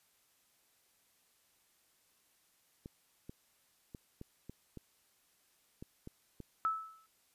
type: clicks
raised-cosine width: 3 ms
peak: -33 dBFS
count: 9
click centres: 2.859 / 3.295 / 3.948 / 4.214 / 4.496 / 4.773 / 5.825 / 6.074 / 6.403 s
type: tone with exponential decay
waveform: sine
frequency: 1307 Hz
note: E6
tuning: 15 cents flat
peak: -27 dBFS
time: 6.65-7.06 s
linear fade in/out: 0 ms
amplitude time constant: 89 ms
effects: white hiss -72 dBFS RMS until 7.34 s + resampled to 32000 Hz